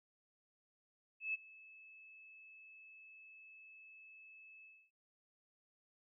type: tone with ADSR envelope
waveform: sine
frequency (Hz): 2606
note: E7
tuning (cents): -20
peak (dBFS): -34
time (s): 1.2-4.91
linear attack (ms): 140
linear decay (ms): 21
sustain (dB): -22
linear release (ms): 270
effects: none